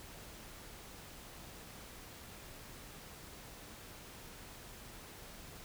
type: silence
effects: pink hiss -52 dBFS RMS until 5.64 s